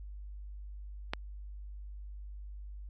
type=click; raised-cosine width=0.3 ms; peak=-16 dBFS; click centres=1.135 s; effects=added 50 Hz sine -42 dBFS peak until 2.89 s + AAC 32 kbps